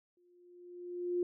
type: tone with exponential growth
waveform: sine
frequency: 353.7 Hz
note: F4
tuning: 22 cents sharp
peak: -28 dBFS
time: 0.17-1.23 s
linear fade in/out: 2 ms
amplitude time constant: 230 ms
effects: none